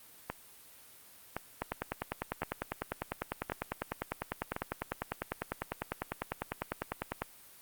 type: two click trains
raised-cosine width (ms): 0.5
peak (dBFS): -17 / -19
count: 57 / 5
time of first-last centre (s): 1.62-7.22 / 0.3-4.564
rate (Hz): 10 / 0.938
effects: white hiss -56 dBFS RMS until 7.61 s + Opus 32 kbps